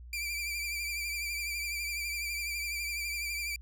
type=tone with vibrato; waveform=sawtooth; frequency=2349 Hz; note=D7; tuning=in tune; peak=-30 dBFS; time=0.13-3.56 s; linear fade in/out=2 ms; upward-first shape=triangle; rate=12 Hz; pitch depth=54 cents each way; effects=added 60 Hz sine -45 dBFS peak until 3.61 s